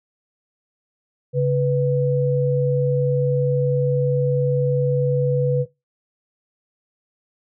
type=tone pair together; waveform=sine; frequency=138.5 / 493.9 Hz; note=C#3 / B4; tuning=-1 / 0 cents; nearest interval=octave + minor seventh; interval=2201 cents; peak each=-18 / -19 dBFS; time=1.33-5.66 s; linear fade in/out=50 ms; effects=noise-tail reverb RT60 0.2 s tail -18 dB re dry